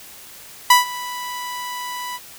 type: tone with ADSR envelope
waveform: sawtooth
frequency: 987.8 Hz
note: B5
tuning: in tune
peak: -3 dBFS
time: 0.7-2.19 s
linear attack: 5 ms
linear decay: 140 ms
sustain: -20 dB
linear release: 35 ms
effects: white hiss -41 dBFS RMS until 2.38 s